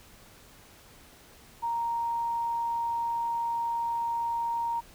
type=tone; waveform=sine; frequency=932.3 Hz; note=A#5; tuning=in tune; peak=-27 dBFS; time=1.62-4.81 s; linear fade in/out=20 ms; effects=pink hiss -54 dBFS RMS until 4.94 s